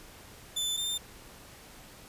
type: tone pair in turn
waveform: sawtooth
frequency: 3520 / 3590 Hz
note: A7 / A7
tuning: 0 / +34 cents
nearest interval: unison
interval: 34 cents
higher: second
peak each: -26 / -27 dBFS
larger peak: first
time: 0.56-0.77 / 0.77-0.98 s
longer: neither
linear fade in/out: 10 ms
effects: pink hiss -51 dBFS RMS until 2.08 s + resampled to 32000 Hz